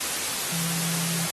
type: tone in noise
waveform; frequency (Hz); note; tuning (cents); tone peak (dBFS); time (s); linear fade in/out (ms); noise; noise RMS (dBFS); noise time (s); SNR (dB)
sine; 167.6; E3; +29; -31; 0.52-1.27; 10; white; -28; 0-1.31; -6
effects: high-pass 100 Hz 12 dB/octave + AAC 32 kbps